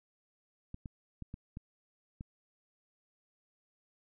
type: clicks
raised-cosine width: 5 ms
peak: -30 dBFS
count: 6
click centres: 0.744 / 0.858 / 1.223 / 1.341 / 1.571 / 2.209 s
effects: none